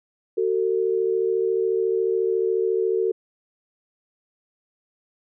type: tone pair together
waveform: sine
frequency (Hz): 375.7 / 449.8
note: F#4 / A4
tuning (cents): +26 / +38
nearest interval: minor third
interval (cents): 312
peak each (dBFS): -22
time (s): 0.37-3.12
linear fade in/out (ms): 10
effects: none